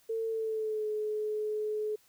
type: tone with pitch glide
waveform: sine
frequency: 450 to 426.5 Hz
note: A4 to G#4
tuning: +39 to +46 cents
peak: -30 dBFS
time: 0.09-1.96 s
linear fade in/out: 10 ms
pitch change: -93 cents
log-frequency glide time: 0.26-0.87 s
effects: white hiss -65 dBFS RMS until 2.08 s